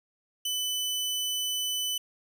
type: tone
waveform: sawtooth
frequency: 3000 Hz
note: F#7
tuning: 23 cents sharp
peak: -25 dBFS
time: 0.45-1.98 s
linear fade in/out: 5 ms
effects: none